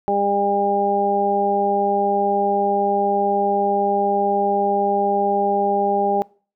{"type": "harmonic tone", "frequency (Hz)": 201, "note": "G3", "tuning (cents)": 44, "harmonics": [1, 2, 3, 4], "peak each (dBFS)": [-27, -22, -24, -19], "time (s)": [0.08, 6.22], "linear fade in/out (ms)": 0, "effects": ["noise-tail reverb RT60 0.4 s tail -23 dB re dry"]}